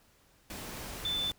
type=tone in noise; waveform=sine; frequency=3520 Hz; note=A7; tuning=in tune; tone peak=-30 dBFS; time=1.05-1.31 s; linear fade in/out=2 ms; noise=pink; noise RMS=-42 dBFS; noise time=0.5-1.32 s; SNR=+9 dB; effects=pink hiss -65 dBFS RMS until 1.38 s